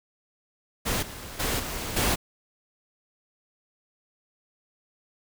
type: noise with level steps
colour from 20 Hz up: pink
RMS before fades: -27 / -40 / -27 / -33 / -24 dBFS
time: 0.85-2.16 s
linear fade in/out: 20 ms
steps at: 1.02 / 1.39 / 1.59 / 1.96 s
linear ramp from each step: 10 ms
effects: none